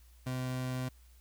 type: tone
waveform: 30% pulse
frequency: 128 Hz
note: C3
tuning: 38 cents flat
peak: -31 dBFS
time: 0.26-0.89 s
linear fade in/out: 10 ms
effects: added 60 Hz sine -56 dBFS peak until 1.2 s + white hiss -67 dBFS RMS until 1.2 s